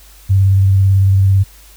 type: tone with vibrato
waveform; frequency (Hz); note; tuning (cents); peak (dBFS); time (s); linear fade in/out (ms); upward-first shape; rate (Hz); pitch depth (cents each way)
sine; 96.9; G2; -20; -7; 0.29-1.44; 20; triangle; 18; 28
effects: added 50 Hz sine -41 dBFS peak until 1.76 s + white hiss -44 dBFS RMS until 1.76 s